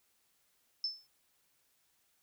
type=tone with exponential decay; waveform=sine; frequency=5274 Hz; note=E8; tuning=in tune; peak=-29 dBFS; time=0.84-1.07 s; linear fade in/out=2 ms; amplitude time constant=49 ms; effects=white hiss -74 dBFS RMS until 2.22 s